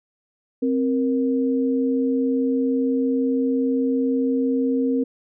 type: tone pair together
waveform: sine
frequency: 263.2 / 468.9 Hz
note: C4 / A#4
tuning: +10 / +10 cents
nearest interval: minor seventh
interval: 1000 cents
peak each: -19 / -24 dBFS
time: 0.62-5.04 s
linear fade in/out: 10 ms
effects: none